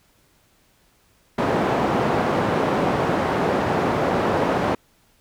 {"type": "band-pass noise", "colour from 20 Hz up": "white", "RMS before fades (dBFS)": -21, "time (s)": [1.38, 4.75], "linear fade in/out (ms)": 5, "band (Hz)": [110, 770], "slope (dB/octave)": 12, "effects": ["pink hiss -60 dBFS RMS until 5.2 s"]}